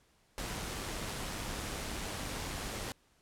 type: noise with amplitude modulation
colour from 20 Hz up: pink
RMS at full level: -38 dBFS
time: 0.38-2.92 s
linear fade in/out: 0 ms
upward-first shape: sine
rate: 101 Hz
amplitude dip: 25%
effects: pink hiss -69 dBFS RMS until 3.21 s + low-pass 11000 Hz 12 dB/octave